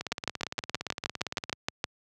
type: two click trains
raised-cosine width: 0.2 ms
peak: -10 / -16 dBFS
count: 12 / 27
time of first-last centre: 0.12-1.841 / 0.01-1.496 s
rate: 6.39 / 17.5 Hz
effects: high-pass 80 Hz 12 dB/octave